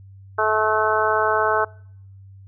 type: harmonic tone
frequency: 216.4 Hz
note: A3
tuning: 29 cents flat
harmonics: 2 / 3 / 4 / 5 / 6 / 7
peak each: -24 / -24 / -24 / -24 / -24 / -24 dBFS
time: 0.38-1.65 s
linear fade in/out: 10 ms
effects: noise-tail reverb RT60 0.7 s tail -25 dB re dry + added 97 Hz sine -41 dBFS peak until 2.47 s